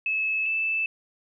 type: tone pair in turn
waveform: sine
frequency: 2598 / 2634 Hz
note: E7 / E7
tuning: -26 / -2 cents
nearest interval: unison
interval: 24 cents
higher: second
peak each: -23 dBFS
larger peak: neither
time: 0.06-0.46 / 0.46-0.86 s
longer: neither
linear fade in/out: 2 ms
effects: none